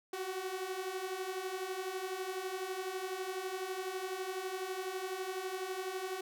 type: beating tone pair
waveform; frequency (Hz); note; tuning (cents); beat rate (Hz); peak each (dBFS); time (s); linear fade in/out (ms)
sawtooth; 367.1 / 379.1; F#4 / F#4; -14 / +42; 12; -38 / -35; 0.13-6.21; 5
effects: none